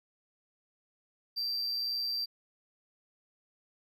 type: tone with amplitude modulation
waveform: triangle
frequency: 4699 Hz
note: D8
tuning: in tune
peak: -28 dBFS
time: 1.36-2.26 s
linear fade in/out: 20 ms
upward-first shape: sine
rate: 122 Hz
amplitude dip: 40%
effects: none